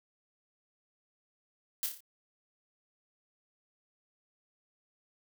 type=noise with echo; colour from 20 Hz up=blue; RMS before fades=-32 dBFS; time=1.83-1.86 s; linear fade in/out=0 ms; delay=29 ms; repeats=5; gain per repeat=-5 dB; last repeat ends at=2.005 s; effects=none